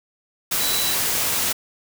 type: tone in noise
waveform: sine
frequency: 3951 Hz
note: B7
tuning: in tune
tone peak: -26 dBFS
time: 0.6-0.95 s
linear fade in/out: 10 ms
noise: white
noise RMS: -22 dBFS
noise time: 0.51-1.53 s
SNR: -7 dB
effects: none